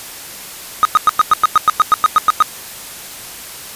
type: tone bursts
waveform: triangle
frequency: 1251 Hz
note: D#6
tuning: 9 cents sharp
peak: -3 dBFS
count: 14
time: 0.83-2.424 s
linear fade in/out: 0 ms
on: 21 ms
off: 100 ms
effects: white hiss -31 dBFS RMS until 3.75 s + resampled to 32000 Hz